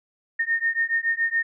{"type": "beating tone pair", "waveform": "sine", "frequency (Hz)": [1830, 1837.1], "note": ["A#6", "A#6"], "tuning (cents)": [-32, -26], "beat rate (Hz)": 7.1, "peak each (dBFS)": -24, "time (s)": [0.39, 1.43], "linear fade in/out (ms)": 10, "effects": []}